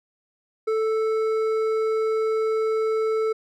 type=tone with hard clipping; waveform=triangle; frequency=440 Hz; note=A4; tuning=in tune; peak=-22 dBFS; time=0.67-3.33 s; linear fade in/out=10 ms; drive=11 dB; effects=none